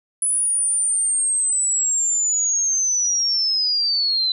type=linear sweep; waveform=sine; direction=down; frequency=9990 to 4000 Hz; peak=-17 dBFS; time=0.22-4.32 s; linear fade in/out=2 ms; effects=none